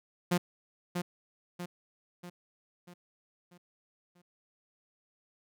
sawtooth tone with echo, 176.6 Hz, F3, 20 cents sharp, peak -21 dBFS, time 0.31-0.38 s, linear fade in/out 10 ms, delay 640 ms, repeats 6, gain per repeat -6 dB, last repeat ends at 4.22 s, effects none

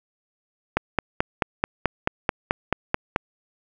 click train, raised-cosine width 0.5 ms, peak -4 dBFS, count 12, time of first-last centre 0.77-3.161 s, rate 4.6 Hz, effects none

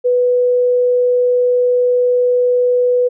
sine tone, 493.9 Hz, B4, in tune, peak -10 dBFS, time 0.04-3.09 s, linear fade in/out 20 ms, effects none

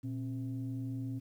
sine tone pair together, 119.2 / 267.4 Hz, A#2 / C4, +39 / +38 cents, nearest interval octave + major second, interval 1399 cents, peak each -36 / -38 dBFS, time 0.03-1.2 s, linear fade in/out 20 ms, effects tanh soft clip ceiling -30 dBFS + 11-bit

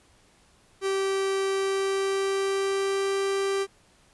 45% pulse tone with pitch glide, 388.4 to 392 Hz, G4 to G4, -16 to 0 cents, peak -24 dBFS, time 0.81-3.67 s, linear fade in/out 50 ms, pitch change +16 cents, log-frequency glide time 1.46-3.17 s, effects pink hiss -60 dBFS RMS until 4.13 s + resampled to 24000 Hz

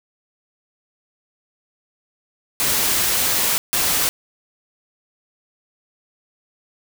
white noise bursts at uneven times, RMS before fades -19 dBFS, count 2, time 2.6-3.58 / 3.73-4.09 s, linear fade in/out 0 ms, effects none

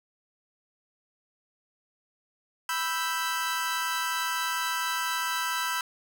sawtooth chord, E minor, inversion second, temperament equal, 987.8 / 1318.5 / 1568 Hz, B5 / E6 / G6, 0 / 0 / 0 cents, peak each -28 / -28 / -29 dBFS, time 2.69-5.81 s, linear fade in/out 2 ms, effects none

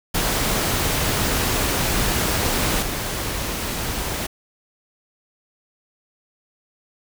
pink noise with level steps, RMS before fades -21 / -26 dBFS, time 0.14-4.27 s, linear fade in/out 10 ms, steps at 2.82 s, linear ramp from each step 5 ms, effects none

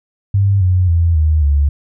sine tone with pitch steps, 99 / 91.31 / 84.22 / 77.67 / 71.64 Hz, G2 / F#2 / E2 / D#2 / D2, +18 / -22 / +38 / -2 / -42 cents, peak -9 dBFS, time 0.34-1.69 s, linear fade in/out 5 ms, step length 270 ms, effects none

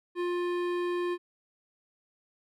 sine tone with hard clipping, 352.5 Hz, F4, 16 cents sharp, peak -30 dBFS, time 0.15-1.18 s, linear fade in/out 50 ms, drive 15 dB, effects none

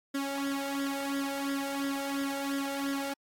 sawtooth tone with flanger, 277.2 Hz, C#4, in tune, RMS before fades -33 dBFS, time 0.14-3.14 s, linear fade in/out 10 ms, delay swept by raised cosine 0.58 to 1.45 ms, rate 2.9 Hz, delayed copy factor +0.75, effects AAC 64 kbps

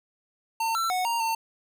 square tone with pitch steps, 905 / 1342 / 736 / 931 / 903 Hz, A5 / E6 / F#5 / A#5 / A5, +48 / +31 / -9 / -2 / +45 cents, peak -25 dBFS, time 0.6-1.35 s, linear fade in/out 5 ms, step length 150 ms, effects none

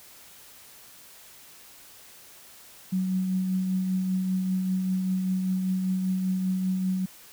sine tone with tremolo, 186.7 Hz, F#3, 16 cents sharp, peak -22 dBFS, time 2.92-7.06 s, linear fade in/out 10 ms, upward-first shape triangle, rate 5.1 Hz, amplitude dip 35%, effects white hiss -50 dBFS RMS until 7.32 s

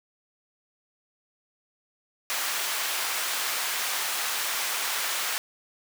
pink high-pass noise, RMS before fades -29 dBFS, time 2.3-5.38 s, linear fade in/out 0 ms, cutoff 1100 Hz, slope 12 dB/octave, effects none

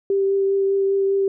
sine tone with vibrato, 392 Hz, G4, in tune, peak -16 dBFS, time 0.1-1.28 s, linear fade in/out 2 ms, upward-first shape triangle, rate 5 Hz, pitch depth 13 cents each way, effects none

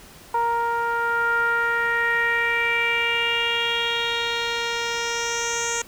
10% pulse tone with low-pass filter sweep, 467.6 Hz, A#4, 5 cents sharp, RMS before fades -23 dBFS, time 0.34-5.82 s, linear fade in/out 5 ms, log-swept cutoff 980 to 6900 Hz, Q 4.3, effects pink hiss -46 dBFS RMS until 5.87 s

